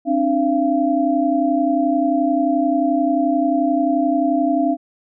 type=tone cluster; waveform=sine; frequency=269 / 300.4 / 683 Hz; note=C4 / D4 / F5; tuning=+48 / +39 / -39 cents; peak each=-19 dBFS; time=0.05-4.77 s; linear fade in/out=50 ms; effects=none